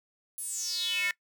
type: tone with high-pass filter sweep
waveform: square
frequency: 200 Hz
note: G3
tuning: 35 cents sharp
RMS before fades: -32 dBFS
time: 0.38-1.11 s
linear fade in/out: 0 ms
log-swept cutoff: 11000 to 1900 Hz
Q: 7.2
effects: noise-tail reverb RT60 0.1 s tail -21 dB re dry